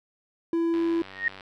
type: tone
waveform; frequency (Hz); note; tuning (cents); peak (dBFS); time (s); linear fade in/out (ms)
triangle; 334; E4; +23; -20; 0.53-1.02; 2
type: click train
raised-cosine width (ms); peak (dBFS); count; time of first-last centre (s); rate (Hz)
0.3; -26; 65; 0.74-1.408; 95.8
type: tone with exponential growth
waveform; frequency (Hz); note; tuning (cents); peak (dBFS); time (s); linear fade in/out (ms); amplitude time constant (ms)
sine; 1860; A#6; -4; -18; 1.1-1.28; 2; 39
effects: none